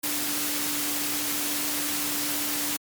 sine tone in noise, 293.7 Hz, D4, in tune, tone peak -35 dBFS, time 0.03-2.77 s, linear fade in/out 10 ms, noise white, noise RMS -28 dBFS, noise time 0.03-2.77 s, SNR -10 dB, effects high-pass 100 Hz 12 dB/octave + MP3 96 kbps

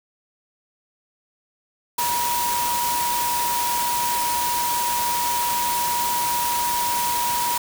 sine tone in noise, 960 Hz, B5, 49 cents flat, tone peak -22 dBFS, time 1.98-7.58 s, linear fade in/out 5 ms, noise white, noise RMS -26 dBFS, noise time 1.98-7.58 s, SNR +1 dB, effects none

